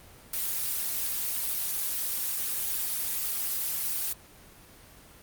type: noise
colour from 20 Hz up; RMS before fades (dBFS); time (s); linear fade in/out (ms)
blue; -30; 0.33-4.13; 5
effects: pink hiss -52 dBFS RMS until 5.22 s + Opus 24 kbps